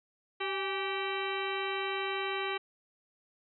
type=harmonic tone with a mistuned harmonic; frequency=387.4 Hz; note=G4; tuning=20 cents flat; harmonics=1 / 2 / 3 / 4 / 5 / 6 / 7 / 8 / 10; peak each=-36 / -40 / -39 / -43 / -42 / -40 / -43 / -42 / -46 dBFS; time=0.4-2.58 s; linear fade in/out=10 ms; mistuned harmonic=2; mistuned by=+70 cents; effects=none